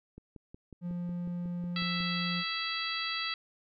click train, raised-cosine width 3 ms, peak -34 dBFS, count 11, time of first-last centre 0.18-2.005 s, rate 5.48 Hz
triangle tone, 175.3 Hz, F3, 7 cents sharp, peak -31 dBFS, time 0.81-2.44 s, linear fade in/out 50 ms
harmonic tone, 660 Hz, E5, 2 cents sharp, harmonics 2 / 3 / 4 / 5 / 6 / 7, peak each -39 / -39 / -39 / -39 / -39 / -39 dBFS, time 1.76-3.34 s, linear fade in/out 2 ms
effects none

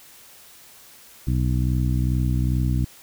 harmonic tone, 62.4 Hz, B1, 19 cents sharp, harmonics 1 / 2 / 3 / 4 / 5, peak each -22 / -22 / -29 / -31 / -33 dBFS, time 1.27-2.85 s, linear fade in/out 5 ms, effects white hiss -48 dBFS RMS until 3.02 s

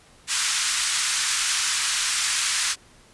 white band-pass noise, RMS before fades -24 dBFS, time 0.27-2.76 s, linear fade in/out 50 ms, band 1200 to 9000 Hz, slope 24 dB/octave, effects pink hiss -53 dBFS RMS until 3.13 s + resampled to 24000 Hz

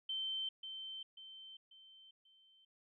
sine tone with echo, 3100 Hz, G7, 20 cents flat, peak -37 dBFS, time 0.09-0.49 s, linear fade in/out 5 ms, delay 540 ms, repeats 4, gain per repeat -7 dB, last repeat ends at 2.65 s, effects none

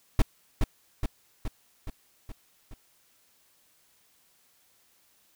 brown noise with echo, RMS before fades -18 dBFS, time 0.19-0.22 s, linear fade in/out 2 ms, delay 420 ms, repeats 6, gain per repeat -4 dB, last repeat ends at 2.74 s, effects white hiss -65 dBFS RMS until 5.35 s

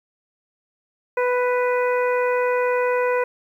harmonic tone, 495.1 Hz, B4, 4 cents sharp, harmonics 1 / 2 / 3 / 4 / 5, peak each -19 / -25 / -29 / -31 / -33 dBFS, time 1.17-3.24 s, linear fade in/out 5 ms, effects 9-bit

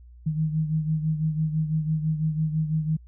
sine beating tone pair, 155.56 / 161.56 Hz, D#3 / E3, 0 / -35 cents, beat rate 6 Hz, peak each -23 / -30 dBFS, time 0.26-2.97 s, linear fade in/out 10 ms, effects added 60 Hz sine -45 dBFS peak until 3.07 s

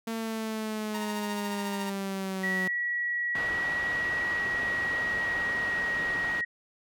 sawtooth linear sweep, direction down, 226.9 to 185 Hz, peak -27 dBFS, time 0.07-2.68 s, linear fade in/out 5 ms
sawtooth tone with tremolo, 932 Hz, A#5, 1 cent flat, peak -30 dBFS, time 0.94-1.9 s, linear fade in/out 5 ms, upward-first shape triangle, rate 14 Hz, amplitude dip 60%
sine tone with pitch glide, 1929 to 1893.7 Hz, B6 to A#6, -41 to +27 cents, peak -27 dBFS, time 2.43-6.45 s, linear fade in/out 10 ms, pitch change -32 cents, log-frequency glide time 2.69-5.87 s
white low-pass noise, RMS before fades -38 dBFS, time 3.35-6.41 s, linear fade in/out 2 ms, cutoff 1700 Hz, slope 12 dB/octave
effects none

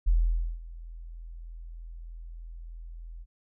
sine tone with ADSR envelope, 41.62 Hz, E1, 17 cents sharp, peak -18 dBFS, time 0.06-3.26 s, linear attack 20 ms, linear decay 510 ms, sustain -21 dB, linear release 46 ms, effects none

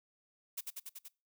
blue noise with echo, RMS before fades -39 dBFS, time 0.57-0.61 s, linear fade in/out 10 ms, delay 95 ms, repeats 5, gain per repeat -2 dB, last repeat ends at 1.085 s, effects noise-tail reverb RT60 0.3 s tail -23 dB re dry

